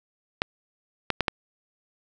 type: clicks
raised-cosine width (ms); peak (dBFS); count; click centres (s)
0.3; -6; 4; 0.419 / 1.103 / 1.207 / 1.282
effects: none